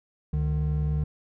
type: tone pair together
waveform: triangle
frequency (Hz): 71.43 / 151.2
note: D2 / D#3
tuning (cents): -47 / -49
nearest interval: octave + minor second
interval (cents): 1298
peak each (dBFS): -24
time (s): 0.33-1.04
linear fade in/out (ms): 5
effects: none